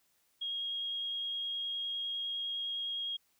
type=tone with vibrato; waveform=sine; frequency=3270 Hz; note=G#7; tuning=28 cents flat; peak=-34 dBFS; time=0.41-3.17 s; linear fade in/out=10 ms; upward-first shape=triangle; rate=9.8 Hz; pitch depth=9 cents each way; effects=white hiss -73 dBFS RMS until 3.39 s